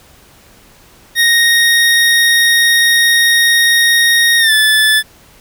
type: tone with pitch glide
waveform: 25% pulse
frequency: 1864.7 to 1739.8 Hz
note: A#6 to A6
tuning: 0 to -20 cents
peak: -4 dBFS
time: 1.15-5.03 s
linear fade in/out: 50 ms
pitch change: -120 cents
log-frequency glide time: 4.39-4.53 s
effects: pink hiss -44 dBFS RMS until 5.4 s